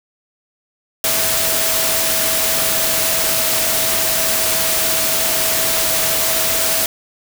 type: tone in noise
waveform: sine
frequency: 650 Hz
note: E5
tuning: 24 cents flat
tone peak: -26 dBFS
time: 1.04-6.86 s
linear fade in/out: 2 ms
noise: white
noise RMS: -17 dBFS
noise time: 1.04-6.86 s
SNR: -12 dB
effects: none